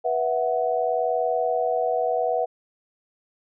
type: chord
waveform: sine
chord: B suspended fourth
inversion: none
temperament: equal with one note detuned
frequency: 488.5 / 659.3 / 740 Hz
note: B4 / E5 / F#5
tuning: -19 / 0 / 0 cents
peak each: -25 dBFS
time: 0.04-2.46 s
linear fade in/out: 20 ms
effects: none